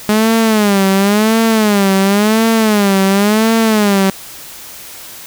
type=tone with vibrato; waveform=sawtooth; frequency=208.8 Hz; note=G#3; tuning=10 cents sharp; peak=-5 dBFS; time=0.09-4.1 s; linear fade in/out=0 ms; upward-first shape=sine; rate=0.94 Hz; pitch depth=140 cents each way; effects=white hiss -32 dBFS RMS until 5.26 s